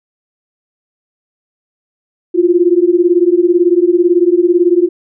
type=beating tone pair; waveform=sine; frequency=341.7 / 359.7 Hz; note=F4 / F#4; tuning=-38 / -49 cents; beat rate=18 Hz; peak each=-10 dBFS; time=2.34-4.89 s; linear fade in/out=20 ms; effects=none